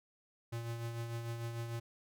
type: tone with tremolo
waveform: square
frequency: 116.54 Hz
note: A#2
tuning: in tune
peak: -37 dBFS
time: 0.52-1.8 s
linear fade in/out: 10 ms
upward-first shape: triangle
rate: 6.7 Hz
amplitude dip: 50%
effects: none